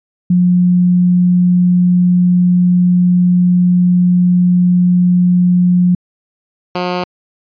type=tone pair in turn; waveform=sine / 10% pulse; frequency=178.7 / 179.48 Hz; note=F3 / F3; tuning=+40 / +48 cents; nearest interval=unison; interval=8 cents; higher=second; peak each=-7 dBFS; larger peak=neither; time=0.3-5.95 / 6.75-7.04 s; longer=first; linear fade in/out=5 ms; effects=resampled to 11025 Hz